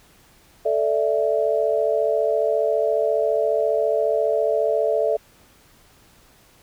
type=chord; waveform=sine; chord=A suspended fourth; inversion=none; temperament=equal with one note detuned; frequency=440 / 587.3 / 661.9 Hz; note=A4 / D5 / E5; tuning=0 / 0 / +7 cents; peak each=-22 dBFS; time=0.65-5.17 s; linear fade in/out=10 ms; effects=pink hiss -54 dBFS RMS until 6.62 s